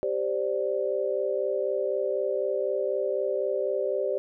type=chord; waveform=sine; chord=G suspended fourth; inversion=none; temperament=equal; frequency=392 / 523.3 / 587.3 Hz; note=G4 / C5 / D5; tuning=0 / 0 / 0 cents; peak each=-29 dBFS; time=0.03-4.18 s; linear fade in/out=0 ms; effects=none